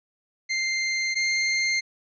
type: tone pair in turn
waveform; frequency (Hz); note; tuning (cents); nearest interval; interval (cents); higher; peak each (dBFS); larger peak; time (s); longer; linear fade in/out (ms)
sawtooth; 2093 / 2106; C7 / C7; 0 / +11; unison; 11; second; -20 / -18; second; 0.49-1.15 / 1.15-1.81; neither; 20
effects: resampled to 16000 Hz